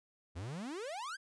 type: exponential sweep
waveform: 45% pulse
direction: up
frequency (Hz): 77.78 to 1661.2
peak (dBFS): -40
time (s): 0.35-1.17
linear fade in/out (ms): 20
effects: resampled to 22050 Hz

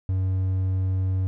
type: tone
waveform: triangle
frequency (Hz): 94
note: F#2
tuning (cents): +28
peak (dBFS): -19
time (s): 0.09-1.27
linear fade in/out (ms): 0
effects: none

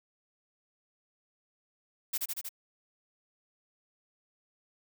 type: noise with echo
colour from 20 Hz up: blue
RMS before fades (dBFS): -31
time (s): 2.13-2.18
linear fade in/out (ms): 10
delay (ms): 78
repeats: 4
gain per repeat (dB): -2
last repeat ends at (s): 2.492
effects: none

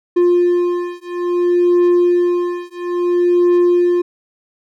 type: beating tone pair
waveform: triangle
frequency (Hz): 351.8 / 352.39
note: F4 / F4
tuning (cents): +13 / +16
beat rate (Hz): 0.59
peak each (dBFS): -13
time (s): 0.16-4.02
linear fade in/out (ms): 10
effects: none

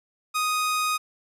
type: tone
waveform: sawtooth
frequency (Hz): 1246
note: D#6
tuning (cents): +2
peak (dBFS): -19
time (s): 0.34-0.98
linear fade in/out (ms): 20
effects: resampled to 32000 Hz

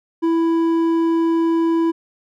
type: tone with hard clipping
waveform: sine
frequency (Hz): 330.4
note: E4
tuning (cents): +4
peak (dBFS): -16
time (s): 0.22-1.92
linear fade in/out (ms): 20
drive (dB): 6
effects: none

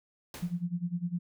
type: noise with exponential decay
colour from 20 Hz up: pink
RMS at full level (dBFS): -40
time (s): 0.34-0.66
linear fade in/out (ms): 2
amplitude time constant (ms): 69
type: tone with tremolo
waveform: sine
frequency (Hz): 174.61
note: F3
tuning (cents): 0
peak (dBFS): -27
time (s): 0.42-1.19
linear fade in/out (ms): 10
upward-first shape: sine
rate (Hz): 9.9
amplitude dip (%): 90
effects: none

